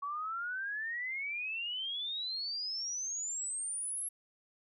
sine exponential sweep, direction up, 1119 to 11290 Hz, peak -35 dBFS, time 0.02-4.09 s, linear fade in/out 10 ms, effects none

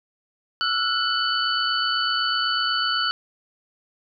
sine tone cluster, 1332 / 1460 / 2993 / 4478 Hz, E6 / F#6 / F#7 / C#8, +18 / -24 / +19 / +17 cents, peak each -26 dBFS, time 0.61-3.11 s, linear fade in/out 0 ms, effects none

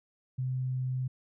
sine tone, 128.7 Hz, C3, 28 cents flat, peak -29 dBFS, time 0.38-1.08 s, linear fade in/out 10 ms, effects none

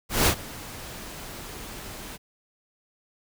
pink noise with ADSR envelope, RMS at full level -18 dBFS, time 0.09-2.18 s, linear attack 180 ms, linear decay 77 ms, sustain -21 dB, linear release 34 ms, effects none

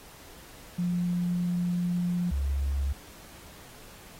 sine tone pair in turn, 176.3 / 69.2 Hz, F3 / C#2, +17 / -2 cents, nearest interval octave + major third, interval 1619 cents, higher first, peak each -25 dBFS, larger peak neither, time 0.78-2.31 / 2.31-2.93 s, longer first, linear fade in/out 10 ms, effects pink hiss -50 dBFS RMS until 4.19 s + AAC 48 kbps

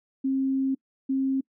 sine tone pair in turn, 267.5 / 267.5 Hz, C4 / C4, +38 / +38 cents, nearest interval unison, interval 0 cents, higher neither, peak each -22 dBFS, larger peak neither, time 0.24-0.75 / 1.09-1.41 s, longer first, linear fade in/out 10 ms, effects noise-tail reverb RT60 0.1 s tail -25 dB re dry

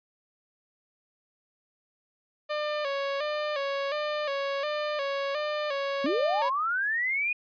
sawtooth tone with vibrato, 577 Hz, D5, 31 cents flat, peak -24 dBFS, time 2.49-6.5 s, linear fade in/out 20 ms, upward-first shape square, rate 1.4 Hz, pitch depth 67 cents each way
sine linear sweep, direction up, 241.7 to 2489 Hz, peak -25 dBFS, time 6.04-7.33 s, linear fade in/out 5 ms
effects resampled to 11025 Hz

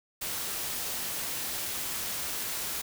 white noise, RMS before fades -34 dBFS, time 0.21-2.82 s, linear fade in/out 10 ms, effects none

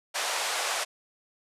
pink band-pass noise, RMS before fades -30 dBFS, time 0.14-0.85 s, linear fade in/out 20 ms, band 600 to 10000 Hz, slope 24 dB/octave, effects resampled to 32000 Hz

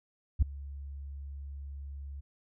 sine tone with ADSR envelope, 69.9 Hz, C#2, 15 cents sharp, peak -15 dBFS, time 0.39-2.21 s, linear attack 33 ms, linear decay 4 ms, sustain -24 dB, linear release 14 ms, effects tanh soft clip ceiling -17 dBFS

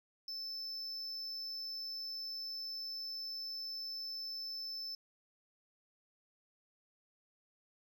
triangle tone, 5274 Hz, E8, in tune, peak -39 dBFS, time 0.28-4.95 s, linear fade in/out 2 ms, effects none

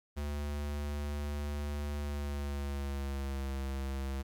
square tone with pitch glide, 72.9 to 67.63 Hz, D2 to C#2, -12 to -42 cents, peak -35 dBFS, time 0.16-4.23 s, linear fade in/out 20 ms, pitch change -130 cents, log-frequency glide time 1.97-3.52 s, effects 12-bit

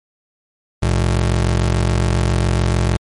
35% pulse ring-modulated tone, 86.4 Hz, F2, 18 cents flat, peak -9 dBFS, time 0.82-2.97 s, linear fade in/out 10 ms, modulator 23.5 Hz, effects MP3 48 kbps

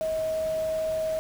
sine tone in noise, 635 Hz, D#5, 35 cents sharp, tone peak -25 dBFS, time 0.01-1.19 s, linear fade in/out 0 ms, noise pink, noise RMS -43 dBFS, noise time 0.01-1.19 s, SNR +15 dB, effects none

